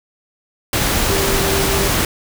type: tone in noise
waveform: sine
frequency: 392 Hz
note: G4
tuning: in tune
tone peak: -21 dBFS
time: 1.1-1.88 s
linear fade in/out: 2 ms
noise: pink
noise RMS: -17 dBFS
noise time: 0.73-2.05 s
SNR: -7 dB
effects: none